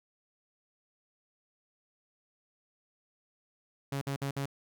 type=tone bursts; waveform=sawtooth; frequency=138.59 Hz; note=C#3; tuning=in tune; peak=-28 dBFS; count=4; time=3.92-4.458 s; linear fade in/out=5 ms; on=94 ms; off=54 ms; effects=none